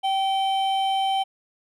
triangle tone pair together, 775 / 3091 Hz, G5 / G7, -20 / -25 cents, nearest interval 2 octaves, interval 2395 cents, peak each -19 / -28 dBFS, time 0.03-1.24 s, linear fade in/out 20 ms, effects none

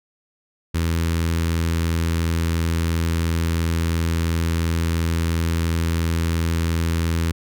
sawtooth tone with notch filter, 82.9 Hz, E2, 10 cents sharp, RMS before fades -21 dBFS, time 0.74-7.32 s, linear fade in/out 10 ms, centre 690 Hz, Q 1, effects none

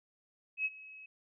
sine tone with ADSR envelope, 2564 Hz, E7, 49 cents flat, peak -28 dBFS, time 0.57-1.06 s, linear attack 82 ms, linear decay 38 ms, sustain -20 dB, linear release 5 ms, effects none

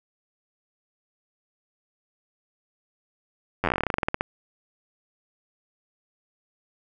slowing click train, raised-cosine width 0.5 ms, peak -8 dBFS, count 20, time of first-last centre 3.64-4.209 s, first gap 10 ms, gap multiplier 1.11, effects none

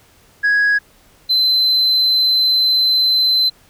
sine tone pair in turn, 1662 / 4062 Hz, G#6 / B7, +1 / +48 cents, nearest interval octave + minor third, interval 1547 cents, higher second, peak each -9 dBFS, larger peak neither, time 0.43-0.79 / 1.29-3.5 s, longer second, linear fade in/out 20 ms, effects tanh soft clip ceiling -10 dBFS + pink hiss -51 dBFS RMS until 3.69 s

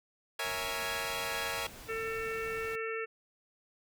10% pulse chord, A# half-diminished seventh, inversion none, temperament equal, 466.2 / 554.4 / 659.3 / 830.6 Hz, A#4 / C#5 / E5 / G#5, 0 / 0 / 0 / 0 cents, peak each -31 dBFS, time 0.39-1.67 s, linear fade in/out 5 ms
pink noise, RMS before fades -49 dBFS, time 0.44-2.76 s, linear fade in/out 10 ms
harmonic tone, 448 Hz, A4, 31 cents sharp, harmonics 1 / 3 / 4 / 5 / 6, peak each -36 / -41 / -42 / -43 / -44 dBFS, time 1.88-3.06 s, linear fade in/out 20 ms
effects none

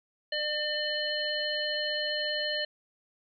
harmonic tone, 601 Hz, D5, 40 cents sharp, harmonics 1 / 3 / 5 / 7, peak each -34 / -34 / -34 / -34 dBFS, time 0.32-2.65 s, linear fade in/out 5 ms, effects none

